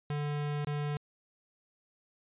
square tone with dropouts, 146.83 Hz, D3, in tune, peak -32 dBFS, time 0.1-0.97 s, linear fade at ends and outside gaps 2 ms, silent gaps 0.648-0.67 s, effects resampled to 8000 Hz

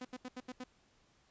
sawtooth tone bursts, 252.5 Hz, B3, 39 cents sharp, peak -38 dBFS, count 6, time 0.01-0.639 s, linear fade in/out 5 ms, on 39 ms, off 79 ms, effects pink hiss -70 dBFS RMS until 1.3 s + resampled to 16000 Hz

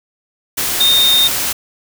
sine tone in noise, 3667 Hz, A#7, 29 cents flat, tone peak -9 dBFS, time 0.8-1.28 s, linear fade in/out 10 ms, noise white, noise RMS -18 dBFS, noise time 0.57-1.53 s, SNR +6 dB, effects none

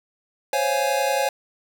square chord, Db major seventh, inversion third, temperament equal, 523.3 / 554.4 / 698.5 / 830.6 Hz, C5 / Db5 / F5 / Ab5, 0 / 0 / 0 / 0 cents, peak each -27 / -25 / -29 / -25 dBFS, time 0.53-1.29 s, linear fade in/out 2 ms, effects none

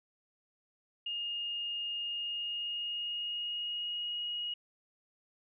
sine tone with pitch glide, 2840 to 2888 Hz, F7 to F#7, +28 to -43 cents, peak -34 dBFS, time 1.06-4.54 s, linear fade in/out 5 ms, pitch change +29 cents, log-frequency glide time 2.02-4.24 s, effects none

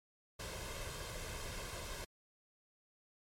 pink noise with comb filter, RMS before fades -44 dBFS, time 0.39-2.05 s, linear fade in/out 10 ms, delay 1.9 ms, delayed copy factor +0.6, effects low-pass 11000 Hz 12 dB/octave + MP3 96 kbps

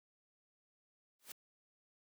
white noise with exponential growth, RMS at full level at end -43 dBFS, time 1.19-1.32 s, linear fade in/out 5 ms, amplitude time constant 27 ms, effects high-pass 200 Hz 12 dB/octave

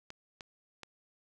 clicks, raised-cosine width 0.2 ms, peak -27 dBFS, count 3, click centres 0.104 / 0.408 / 0.833 s, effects none

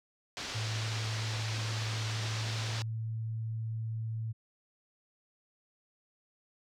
white low-pass noise, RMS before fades -40 dBFS, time 0.37-2.82 s, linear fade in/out 0 ms, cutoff 5600 Hz, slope 24 dB/octave
sine tone with pitch glide, 110 to 111.92 Hz, A2 to A2, 0 to +30 cents, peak -33 dBFS, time 0.54-4.33 s, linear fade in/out 20 ms, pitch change +30 cents, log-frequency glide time 1.92-2.97 s
effects none

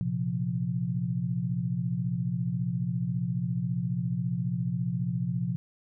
sine chord, Bb suspended second, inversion none, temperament just, 116.54 / 131.11 / 174.81 Hz, Bb2 / C3 / F3, 0 / +4 / +2 cents, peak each -33 / -31 / -30 dBFS, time 0.01-5.56 s, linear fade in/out 0 ms, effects none

